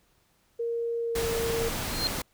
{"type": "tone with pitch glide", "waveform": "sine", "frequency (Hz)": [466.2, 459.5], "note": ["A#4", "A#4"], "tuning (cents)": [0, -25], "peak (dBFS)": -27, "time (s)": [0.59, 1.69], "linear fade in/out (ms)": 10, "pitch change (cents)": -25, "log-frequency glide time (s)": [1, 1.28]}
{"type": "noise", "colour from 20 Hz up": "pink", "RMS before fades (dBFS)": -32, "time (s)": [1.15, 2.22], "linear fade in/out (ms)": 5}
{"type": "tone with exponential growth", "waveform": "sine", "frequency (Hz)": 4186, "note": "C8", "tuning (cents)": 0, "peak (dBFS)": -22, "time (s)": [1.79, 2.07], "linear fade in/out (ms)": 0, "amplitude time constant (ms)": 59}
{"effects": ["pink hiss -67 dBFS RMS until 2.33 s"]}